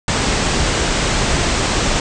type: low-pass noise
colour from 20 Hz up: pink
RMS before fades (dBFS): -17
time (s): 0.08-2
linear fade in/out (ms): 2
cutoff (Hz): 8500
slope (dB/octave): 96
effects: none